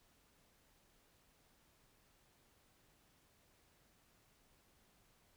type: silence
effects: pink hiss -72 dBFS RMS until 5.36 s